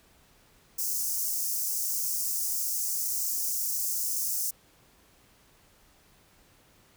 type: high-pass noise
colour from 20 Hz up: white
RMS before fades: -30 dBFS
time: 0.78-4.51 s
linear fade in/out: 10 ms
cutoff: 5300 Hz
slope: 48 dB/octave
effects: pink hiss -61 dBFS RMS until 6.96 s